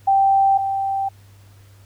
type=tone pair in turn; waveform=sine; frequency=782 / 782 Hz; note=G5 / G5; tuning=-4 / -4 cents; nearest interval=unison; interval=0 cents; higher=neither; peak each=-12 / -19 dBFS; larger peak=first; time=0.07-0.58 / 0.58-1.09 s; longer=neither; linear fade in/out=10 ms; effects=added 99 Hz sine -45 dBFS peak until 1.85 s + pink hiss -55 dBFS RMS until 1.85 s